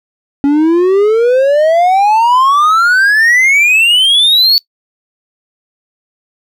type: exponential sweep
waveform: triangle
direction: up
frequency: 277.2 to 4487 Hz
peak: -4 dBFS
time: 0.44-4.58 s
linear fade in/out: 0 ms
effects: noise-tail reverb RT60 0.1 s tail -23 dB re dry